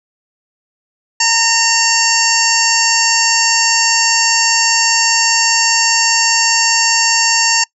harmonic tone, 915 Hz, A#5, 32 cents flat, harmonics 1 / 2 / 3 / 5 / 6 / 7 / 8, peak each -18 / -18 / -18 / -18 / -18 / -18 / -18 dBFS, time 1.2-7.64 s, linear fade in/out 5 ms, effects noise-tail reverb RT60 0.1 s tail -23 dB re dry

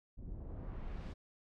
brown noise with low-pass filter sweep, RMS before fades -44 dBFS, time 0.17-1.14 s, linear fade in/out 20 ms, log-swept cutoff 250 to 6100 Hz, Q 0.76, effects none

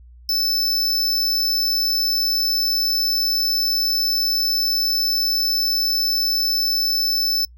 square tone, 5274 Hz, E8, in tune, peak -18 dBFS, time 0.29-7.45 s, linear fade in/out 2 ms, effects noise-tail reverb RT60 0.1 s tail -25 dB re dry + added 60 Hz sine -42 dBFS peak until 7.57 s

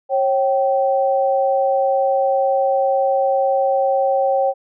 sine tone pair together, 544 / 774 Hz, C#5 / G5, -33 / -22 cents, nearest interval tritone, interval 611 cents, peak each -16 / -18 dBFS, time 0.09-4.54 s, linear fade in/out 50 ms, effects none

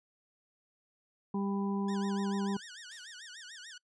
harmonic tone, 198.5 Hz, G3, 22 cents sharp, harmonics 1 / 2 / 4 / 5, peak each -31 / -39 / -45 / -43 dBFS, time 1.34-2.57 s, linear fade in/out 5 ms
15% pulse tone with vibrato, 1647 Hz, G#6, 15 cents flat, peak -40 dBFS, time 1.88-3.78 s, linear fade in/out 5 ms, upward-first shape sine, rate 6.8 Hz, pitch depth 230 cents each way
blue noise with exponential decay, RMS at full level -50 dBFS, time 2.91-3.42 s, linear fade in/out 5 ms, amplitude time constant 110 ms
effects noise-tail reverb RT60 0.1 s tail -24 dB re dry + resampled to 22050 Hz

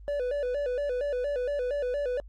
triangle tone with vibrato, 535 Hz, C5, 38 cents sharp, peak -25 dBFS, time 0.08-2.2 s, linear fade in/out 0 ms, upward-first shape square, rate 4.3 Hz, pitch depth 130 cents each way, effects added 50 Hz sine -44 dBFS peak until 2.28 s + Opus 32 kbps

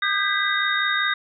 sine tone cluster, 1218 / 1557 / 1622 / 1983 / 3714 Hz, D#6 / G6 / G#6 / B6 / A#7, -37 / -12 / -41 / +7 / -7 cents, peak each -26 dBFS, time 0.02-1.14 s, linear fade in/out 5 ms, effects none

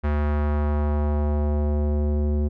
square tone with low-pass filter sweep, 74 Hz, D2, 14 cents sharp, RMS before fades -22 dBFS, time 0.03-2.49 s, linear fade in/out 20 ms, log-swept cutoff 1700 to 380 Hz, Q 1.2, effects none

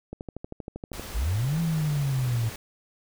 click train, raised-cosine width 2 ms, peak -22 dBFS, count 12, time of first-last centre 0.13-0.996 s, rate 12.7 Hz
pink noise, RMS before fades -39 dBFS, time 0.93-2.56 s, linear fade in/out 2 ms
sine linear two-way sweep, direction up then down, 45.23 to 168.5 to 109.9 Hz, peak -23 dBFS, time 1.14-2.5 s, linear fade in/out 20 ms, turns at 1.6 s
effects none

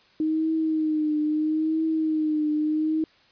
sine tone with vibrato, 311.1 Hz, D#4, in tune, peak -21 dBFS, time 0.2-3.04 s, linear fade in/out 2 ms, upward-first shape triangle, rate 0.76 Hz, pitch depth 55 cents each way, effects white hiss -58 dBFS RMS until 3.31 s + resampled to 11025 Hz

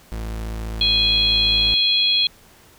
40% pulse tone, 55 Hz, A1, in tune, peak -25 dBFS, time 0.12-1.74 s, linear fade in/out 0 ms
harmonic tone, 830.6 Hz, G#5, in tune, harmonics 3 / 4 / 5, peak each -26 / -17 / -19 dBFS, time 0.81-2.27 s, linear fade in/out 2 ms
effects pink hiss -50 dBFS RMS until 2.78 s

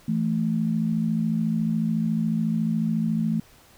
sine tone pair together, 166.41 / 220.4 Hz, E3 / A3, +17 / +3 cents, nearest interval perfect fourth, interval 486 cents, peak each -25 / -23 dBFS, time 0.08-3.4 s, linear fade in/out 5 ms, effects pink hiss -54 dBFS RMS until 3.77 s

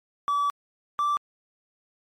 triangle tone pair in turn, 1149 / 1169.1 Hz, D6 / D6, -38 / -8 cents, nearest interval unison, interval 30 cents, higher second, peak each -19 dBFS, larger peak neither, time 0.28-0.5 / 0.99-1.17 s, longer first, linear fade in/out 0 ms, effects tanh soft clip ceiling -15 dBFS + MP3 64 kbps

